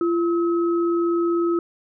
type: tone pair together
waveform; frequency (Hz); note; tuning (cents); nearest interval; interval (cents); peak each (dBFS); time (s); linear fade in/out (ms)
sine; 342 / 1284.2; F4 / E6; -36 / -46; octave + major seventh; 2290; -18 / -29; 0.01-1.59; 2
effects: none